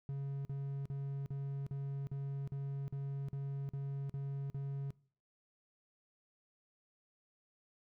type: tone bursts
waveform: triangle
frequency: 138.59 Hz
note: C#3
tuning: in tune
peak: -35 dBFS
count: 12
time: 0.09-4.905 s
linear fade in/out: 0 ms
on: 360 ms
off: 45 ms
effects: noise-tail reverb RT60 0.5 s tail -22 dB re dry